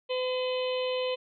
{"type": "harmonic tone", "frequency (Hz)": 508, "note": "B4", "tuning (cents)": 49, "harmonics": [1, 2, 4, 5, 6, 7, 8], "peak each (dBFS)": [-28, -39, -46, -40, -38, -45, -45], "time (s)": [0.09, 1.16], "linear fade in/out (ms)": 20, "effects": []}